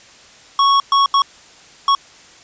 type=tone bursts at uneven times; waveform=square; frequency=1108.7 Hz; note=C#6; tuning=in tune; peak=-11 dBFS; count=4; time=0.59-0.8 / 0.92-1.06 / 1.14-1.22 / 1.88-1.95 s; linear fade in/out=2 ms; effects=white hiss -44 dBFS RMS until 2.43 s + resampled to 16000 Hz